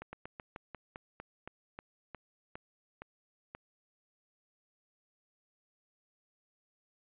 slowing click train, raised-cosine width 0.5 ms, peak -28 dBFS, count 14, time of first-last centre 0.02-3.55 s, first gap 110 ms, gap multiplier 1.14, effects resampled to 8000 Hz

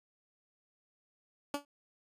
15% pulse tone with exponential decay, 287.1 Hz, D4, 39 cents flat, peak -23 dBFS, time 1.54-1.65 s, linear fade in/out 2 ms, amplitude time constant 23 ms, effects resampled to 32000 Hz

